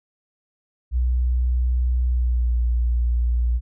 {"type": "tone with pitch glide", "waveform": "sine", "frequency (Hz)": [61.74, 59.53], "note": ["B1", "A#1"], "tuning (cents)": [0, 37], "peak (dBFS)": -17, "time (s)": [0.91, 3.61], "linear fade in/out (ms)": 50, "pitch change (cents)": -63, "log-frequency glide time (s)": [2.08, 2.55], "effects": []}